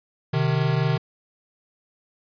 square tone pair together, 129.1 / 153.53 Hz, C3 / D#3, -23 / -23 cents, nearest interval minor third, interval 300 cents, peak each -23 dBFS, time 0.33-0.98 s, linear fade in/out 10 ms, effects resampled to 11025 Hz

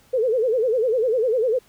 sine tone with vibrato, 474.6 Hz, A#4, 31 cents sharp, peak -17 dBFS, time 0.13-1.59 s, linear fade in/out 10 ms, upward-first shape sine, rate 10 Hz, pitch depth 180 cents each way, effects pink hiss -56 dBFS RMS until 1.68 s

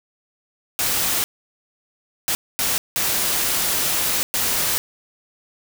white noise bursts at uneven times, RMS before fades -21 dBFS, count 5, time 0.79-1.24 / 2.28-2.35 / 2.59-2.78 / 2.96-4.23 / 4.34-4.78 s, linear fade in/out 0 ms, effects none

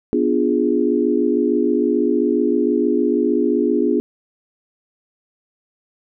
sine chord, B diminished seventh, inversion none, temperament equal, 246.9 / 293.7 / 349.2 / 415.3 Hz, B3 / D4 / F4 / Ab4, 0 / 0 / 0 / 0 cents, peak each -20 dBFS, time 0.13-4 s, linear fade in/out 0 ms, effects none

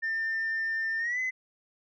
sine tone with pitch glide, 1798 to 2030 Hz, A6 to B6, +37 to +47 cents, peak -26 dBFS, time 0.02-1.31 s, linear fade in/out 20 ms, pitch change +210 cents, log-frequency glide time 0.98-1.2 s, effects tanh soft clip ceiling -25 dBFS

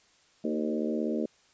harmonic tone with a mistuned harmonic, 76.3 Hz, D#2, 33 cents flat, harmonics 3 / 4 / 5 / 6 / 7 / 8, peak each -31 / -33 / -35 / -37 / -38 / -39 dBFS, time 0.44-1.26 s, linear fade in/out 5 ms, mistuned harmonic 4, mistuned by +29 cents, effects white hiss -63 dBFS RMS until 1.53 s + resampled to 16000 Hz

